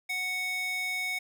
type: tone with high-pass filter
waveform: square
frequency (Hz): 740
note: F#5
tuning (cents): 0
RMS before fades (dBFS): -32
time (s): 0.09-1.19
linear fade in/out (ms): 10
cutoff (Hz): 1800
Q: 7.9
effects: none